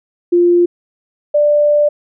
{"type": "tone pair in turn", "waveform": "sine", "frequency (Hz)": [349.2, 590.3], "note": ["F4", "D5"], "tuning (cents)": [0, 9], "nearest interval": "major sixth", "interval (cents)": 909, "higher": "second", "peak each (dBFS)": [-7, -8], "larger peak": "first", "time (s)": [[0.32, 0.66], [1.34, 1.89]], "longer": "second", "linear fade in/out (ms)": 10, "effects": []}